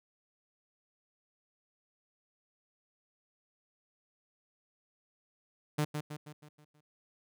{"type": "tone with echo", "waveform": "sawtooth", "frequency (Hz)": 150, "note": "D3", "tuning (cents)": 37, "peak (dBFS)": -24, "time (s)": [5.78, 5.85], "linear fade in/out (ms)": 10, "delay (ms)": 160, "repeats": 6, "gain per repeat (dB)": -6, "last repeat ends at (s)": 6.81, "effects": []}